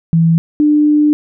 sine tone pair in turn, 164.81 / 298.6 Hz, E3 / D4, 0 / +29 cents, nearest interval minor seventh, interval 1029 cents, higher second, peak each -7 dBFS, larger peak neither, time 0.13-0.38 / 0.6-1.13 s, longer second, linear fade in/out 0 ms, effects none

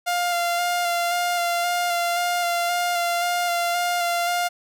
sawtooth tone with vibrato, 698.5 Hz, F5, in tune, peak -17 dBFS, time 0.06-4.49 s, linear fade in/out 20 ms, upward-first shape square, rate 1.9 Hz, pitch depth 15 cents each way, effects none

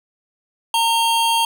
square tone pair together, 917 / 3215 Hz, A#5 / G7, -29 / +43 cents, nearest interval octave + minor seventh, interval 2172 cents, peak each -17 / -21 dBFS, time 0.74-1.45 s, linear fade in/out 2 ms, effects none

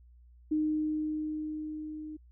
sine tone with level ramp, 307.5 Hz, D#4, 20 cents flat, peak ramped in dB -25 to -39 dBFS, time 0.51-2.17 s, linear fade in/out 10 ms, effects added 60 Hz sine -54 dBFS peak until 2.31 s

